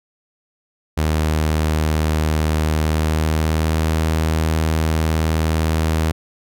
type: tone with pitch glide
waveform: sawtooth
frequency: 77.78 to 79.51 Hz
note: D#2 to D#2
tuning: 0 to +38 cents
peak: -12 dBFS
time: 0.97-6.12 s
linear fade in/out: 10 ms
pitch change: +38 cents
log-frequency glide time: 2.79-3.93 s
effects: none